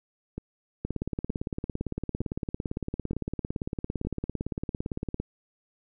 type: two click trains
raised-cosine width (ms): 3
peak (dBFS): -21 / -17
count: 5 / 78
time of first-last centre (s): 0.38-4.05 / 0.85-5.2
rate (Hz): 1.09 / 17.7
effects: none